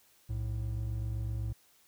triangle tone pair together, 61.2 / 109.05 Hz, B1 / A2, -15 / -15 cents, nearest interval minor seventh, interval 1000 cents, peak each -34 / -32 dBFS, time 0.29-1.53 s, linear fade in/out 10 ms, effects white hiss -65 dBFS RMS until 1.87 s

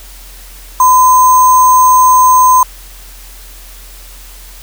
sine tone with sample-and-hold, 1012 Hz, B5, 42 cents sharp, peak -3 dBFS, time 0.8-2.63 s, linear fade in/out 2 ms, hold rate 7350 Hz, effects added 43 Hz sine -32 dBFS peak until 4.62 s + white hiss -36 dBFS RMS until 4.62 s

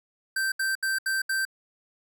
square tone bursts, 1561 Hz, G6, 8 cents flat, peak -25 dBFS, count 5, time 0.36-1.452 s, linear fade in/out 5 ms, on 160 ms, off 73 ms, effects none

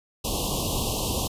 pink band-stop noise, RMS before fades -27 dBFS, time 0.24-1.28 s, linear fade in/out 10 ms, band 1100 to 2700 Hz, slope 96 dB/octave, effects resampled to 32000 Hz

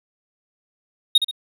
triangle tone with echo, 3729 Hz, A#7, in tune, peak -8 dBFS, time 1.15-1.18 s, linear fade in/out 5 ms, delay 66 ms, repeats 2, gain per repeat -8 dB, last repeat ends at 1.312 s, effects none

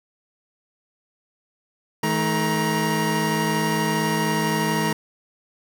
25% pulse tone cluster, 158.9 / 216.2 / 941 Hz, D#3 / A3 / A#5, +37 / -30 / +16 cents, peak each -21 dBFS, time 2.03-4.93 s, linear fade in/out 5 ms, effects none

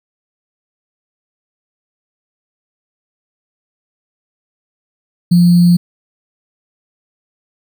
sine tone with sample-and-hold, 174.61 Hz, F3, in tune, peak -5 dBFS, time 5.31-5.77 s, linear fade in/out 10 ms, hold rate 4410 Hz, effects none

